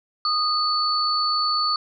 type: tone pair together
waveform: sine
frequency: 1238 / 4466 Hz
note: D#6 / C#8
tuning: -9 / +12 cents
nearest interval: octave + minor seventh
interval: 2221 cents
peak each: -22 dBFS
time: 0.25-1.76 s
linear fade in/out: 2 ms
effects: none